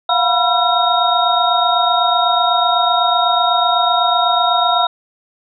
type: tone cluster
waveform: sine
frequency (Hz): 695 / 723 / 979 / 1352 / 3730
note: F5 / F#5 / B5 / E6 / A#7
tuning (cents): -9 / -40 / -15 / +43 / 0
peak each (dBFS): -18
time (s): 0.09-4.87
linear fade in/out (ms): 5
effects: none